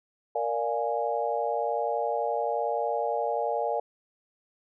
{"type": "chord", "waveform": "sine", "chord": "Bb dominant seventh", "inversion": "none", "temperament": "equal", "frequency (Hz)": [466.2, 587.3, 698.5, 830.6], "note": ["Bb4", "D5", "F5", "Ab5"], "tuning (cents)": [0, 0, 0, 0], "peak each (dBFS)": -31, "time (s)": [0.35, 3.8], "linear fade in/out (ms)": 5, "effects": []}